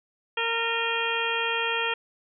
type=harmonic tone with a mistuned harmonic; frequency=460.5 Hz; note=A#4; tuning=21 cents flat; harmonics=1 / 2 / 3 / 4 / 5 / 6 / 7; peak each=-32 / -32 / -32 / -32 / -32 / -32 / -32 dBFS; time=0.37-1.94 s; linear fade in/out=5 ms; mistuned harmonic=5; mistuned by=+100 cents; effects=none